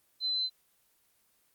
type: tone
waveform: sine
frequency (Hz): 4052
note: B7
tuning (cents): +44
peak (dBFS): -28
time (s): 0.2-0.5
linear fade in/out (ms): 50
effects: white hiss -70 dBFS RMS until 1.54 s + Opus 24 kbps